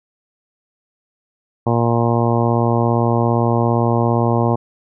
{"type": "harmonic tone", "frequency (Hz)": 117.5, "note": "A#2", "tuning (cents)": 14, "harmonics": [1, 2, 3, 4, 5, 6, 7, 8, 9], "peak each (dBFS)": [-17, -20, -22, -23, -24, -25, -25, -26, -27], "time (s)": [1.66, 4.56], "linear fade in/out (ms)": 10, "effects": []}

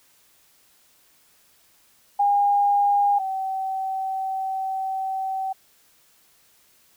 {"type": "tone pair in turn", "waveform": "sine", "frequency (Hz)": [811, 766.5], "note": ["G#5", "G5"], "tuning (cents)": [-41, -39], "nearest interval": "minor second", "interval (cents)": 98, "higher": "first", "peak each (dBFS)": [-16, -24], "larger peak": "first", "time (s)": [[2.19, 3.19], [3.19, 5.53]], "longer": "second", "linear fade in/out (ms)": 10, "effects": ["white hiss -59 dBFS RMS until 6.96 s"]}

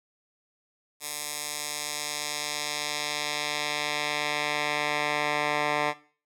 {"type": "tone with band-pass filter sweep", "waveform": "10% pulse", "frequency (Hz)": 148.5, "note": "D3", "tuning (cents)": 20, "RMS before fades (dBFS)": -30, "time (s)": [1, 5.94], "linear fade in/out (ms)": 50, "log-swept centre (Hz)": [10000, 1500], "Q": 0.84, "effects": ["noise-tail reverb RT60 0.4 s tail -17 dB re dry"]}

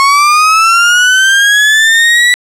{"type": "linear sweep", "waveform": "35% pulse", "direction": "up", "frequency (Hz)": [1089, 1963], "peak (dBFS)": -3, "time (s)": [0, 2.34], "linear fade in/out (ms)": 0, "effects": ["low-pass 9000 Hz 12 dB/octave"]}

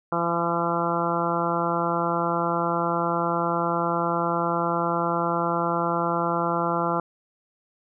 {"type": "harmonic tone", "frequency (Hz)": 170, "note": "F3", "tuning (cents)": -46, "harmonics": [1, 2, 3, 4, 5, 6, 7, 8], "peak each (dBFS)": [-30, -30, -30, -30, -30, -30, -30, -30], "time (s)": [0.12, 7], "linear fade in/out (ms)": 2, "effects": []}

